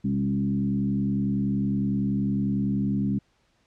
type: tone with frequency modulation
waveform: sine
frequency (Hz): 200.2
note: G3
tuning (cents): +37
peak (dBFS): -22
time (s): 0.04-3.19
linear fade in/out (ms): 10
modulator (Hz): 70.8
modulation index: 1
effects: pink hiss -67 dBFS RMS until 3.66 s + low-pass 6000 Hz 12 dB/octave